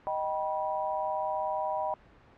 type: chord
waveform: sine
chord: Eb augmented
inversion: none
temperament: just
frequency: 622.3 / 777.8 / 972.3 Hz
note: Eb5 / G5 / B5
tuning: 0 / -14 / -27 cents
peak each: -33 dBFS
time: 0.07-1.94 s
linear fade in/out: 0 ms
effects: pink hiss -57 dBFS RMS until 2.37 s + low-pass 2000 Hz 12 dB/octave